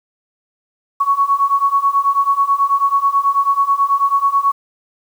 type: beating tone pair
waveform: sine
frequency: 1108.7 / 1117.9 Hz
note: C#6 / C#6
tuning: 0 / +14 cents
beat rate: 9.2 Hz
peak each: -16 / -14 dBFS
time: 1-4.52 s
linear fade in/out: 10 ms
effects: 7-bit